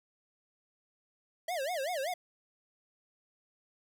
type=tone with vibrato; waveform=square; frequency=622.3 Hz; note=D#5; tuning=in tune; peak=-33 dBFS; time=1.48-2.14 s; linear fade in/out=5 ms; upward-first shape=sine; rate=5.2 Hz; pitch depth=290 cents each way; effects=none